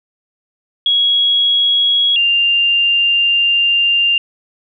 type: tone pair in turn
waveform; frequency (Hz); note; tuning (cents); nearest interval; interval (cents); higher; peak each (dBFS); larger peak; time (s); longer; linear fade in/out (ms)
sine; 3322 / 2793; G#7 / F7; 0 / -1; minor third; 301; first; -10; neither; 0.86-2.16 / 2.16-4.18; second; 2
effects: none